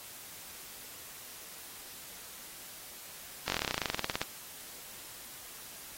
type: slowing click train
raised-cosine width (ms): 0.2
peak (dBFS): -13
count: 21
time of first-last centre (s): 3.48-4.216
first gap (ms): 20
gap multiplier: 1.06
effects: white hiss -48 dBFS RMS until 5.97 s + AAC 48 kbps